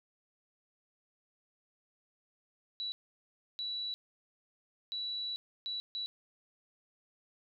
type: tone bursts at uneven times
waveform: sine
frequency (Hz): 3935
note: B7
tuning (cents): -7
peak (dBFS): -35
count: 5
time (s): 2.8-2.92 / 3.59-3.94 / 4.92-5.36 / 5.66-5.8 / 5.95-6.06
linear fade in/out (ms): 0
effects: none